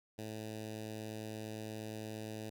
10% pulse tone with notch filter, 108.6 Hz, A2, 22 cents flat, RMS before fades -44 dBFS, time 0.18-2.5 s, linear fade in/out 10 ms, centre 1300 Hz, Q 1.1, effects none

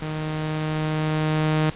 sawtooth tone with level ramp, 155.1 Hz, D#3, 5 cents flat, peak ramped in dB -23 to -14 dBFS, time 0.02-1.7 s, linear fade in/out 2 ms, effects pink hiss -40 dBFS RMS until 1.75 s + resampled to 8000 Hz

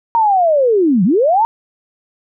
sine linear two-way sweep, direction down then up, 940 to 167 to 940 Hz, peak -9 dBFS, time 0.15-1.45 s, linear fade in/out 0 ms, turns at 1.04 s, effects none

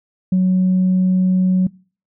sine tone, 185 Hz, F#3, in tune, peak -10 dBFS, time 0.32-1.67 s, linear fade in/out 5 ms, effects noise-tail reverb RT60 0.4 s tail -24 dB re dry + tanh soft clip ceiling -9 dBFS

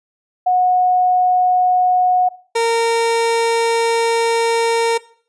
sine / 30% pulse tone pair in turn, 730 / 460.8 Hz, F#5 / A#4, -24 / -20 cents, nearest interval minor sixth, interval 796 cents, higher first, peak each -11 dBFS, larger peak neither, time 0.46-2.29 / 2.55-4.98 s, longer second, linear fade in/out 10 ms, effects noise-tail reverb RT60 0.5 s tail -19 dB re dry + resampled to 22050 Hz

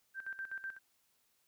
sine tone with tremolo, 1568 Hz, G6, in tune, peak -38 dBFS, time 0.14-0.79 s, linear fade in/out 50 ms, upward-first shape square, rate 8 Hz, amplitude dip 75%, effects white hiss -75 dBFS RMS until 1.47 s

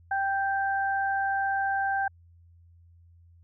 sine tone pair together, 784 / 1569.5 Hz, G5 / G6, 0 / +2 cents, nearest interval octave, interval 1202 cents, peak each -26 / -29 dBFS, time 0.11-2.08 s, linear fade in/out 5 ms, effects added 85 Hz sine -53 dBFS peak until 3.43 s

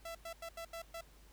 sawtooth tone bursts at uneven times, 667 Hz, E5, 20 cents sharp, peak -39 dBFS, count 6, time 0.05-0.15 / 0.25-0.33 / 0.42-0.49 / 0.57-0.65 / 0.73-0.82 / 0.94-1.01 s, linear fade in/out 5 ms, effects added 50 Hz sine -59 dBFS peak until 1.32 s + pink hiss -65 dBFS RMS until 1.32 s

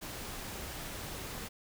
pink noise, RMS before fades -42 dBFS, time 0.01-1.49 s, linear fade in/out 20 ms, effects none

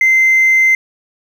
triangle tone with hard clipping, 2075 Hz, C7, 15 cents flat, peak -7 dBFS, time 0.01-0.75 s, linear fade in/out 2 ms, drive 2 dB, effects none

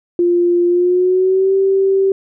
sine tone with pitch glide, 349.2 to 387.5 Hz, F4 to G4, 0 to -20 cents, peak -10 dBFS, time 0.19-2.12 s, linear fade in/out 2 ms, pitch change +180 cents, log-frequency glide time 0.67-1.54 s, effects none

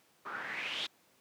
white noise with low-pass filter sweep, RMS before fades -39 dBFS, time 0.25-0.87 s, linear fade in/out 10 ms, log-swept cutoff 1200 to 3700 Hz, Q 4.5, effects pink hiss -67 dBFS RMS until 1.2 s + high-pass 200 Hz 12 dB/octave

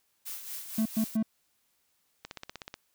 blue noise with tremolo, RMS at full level -38 dBFS, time 0.25-1.17 s, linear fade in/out 20 ms, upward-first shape sine, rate 4.3 Hz, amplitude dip 55%
triangle tone bursts, 220 Hz, A3, in tune, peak -22 dBFS, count 3, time 0.78-1.228 s, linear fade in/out 5 ms, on 76 ms, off 110 ms
click train, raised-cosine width 0.2 ms, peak -22 dBFS, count 9, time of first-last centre 2.25-2.741 s, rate 16.3 Hz
effects white hiss -73 dBFS RMS until 2.94 s

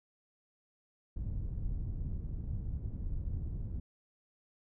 pink low-pass noise, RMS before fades -37 dBFS, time 1.16-3.8 s, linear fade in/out 5 ms, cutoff 120 Hz, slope 12 dB/octave, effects none

